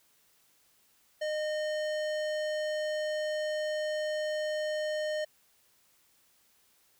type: tone with hard clipping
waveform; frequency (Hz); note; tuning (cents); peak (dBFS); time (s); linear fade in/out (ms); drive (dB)
sine; 612; D#5; -29; -32; 1.21-5.25; 10; 16
effects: white hiss -67 dBFS RMS until 6.99 s